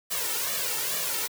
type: noise with flanger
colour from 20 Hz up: white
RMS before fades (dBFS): -29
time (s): 0.1-1.28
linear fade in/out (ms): 20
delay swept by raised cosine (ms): 1.7 to 2.24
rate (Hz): 2.3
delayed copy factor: +0.9
effects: high-pass 150 Hz 12 dB/octave